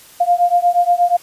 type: beating tone pair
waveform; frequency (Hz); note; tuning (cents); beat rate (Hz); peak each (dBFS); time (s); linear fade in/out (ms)
sine; 698.5 / 706.9; F5 / F5; 0 / +21; 8.4; -14; 0.2-1.17; 10
effects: white hiss -43 dBFS RMS until 1.22 s + resampled to 32000 Hz